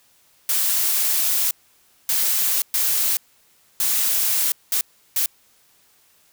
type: noise bursts at uneven times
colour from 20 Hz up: blue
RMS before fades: -20 dBFS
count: 6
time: 0.49-1.51 / 2.09-2.62 / 2.74-3.17 / 3.8-4.52 / 4.72-4.81 / 5.16-5.26 s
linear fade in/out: 2 ms
effects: white hiss -58 dBFS RMS until 6.32 s